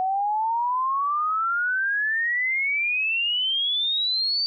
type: exponential sweep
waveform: sine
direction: up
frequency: 740 to 4635 Hz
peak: -21 dBFS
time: 0-4.46 s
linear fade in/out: 0 ms
effects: none